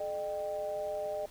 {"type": "tone with amplitude modulation", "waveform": "sine", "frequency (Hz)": 607, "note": "D#5", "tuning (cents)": -43, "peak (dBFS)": -29, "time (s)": [0, 1.26], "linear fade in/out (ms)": 5, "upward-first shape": "sine", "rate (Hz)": 179, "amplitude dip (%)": 85, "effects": ["pink hiss -56 dBFS RMS until 1.3 s"]}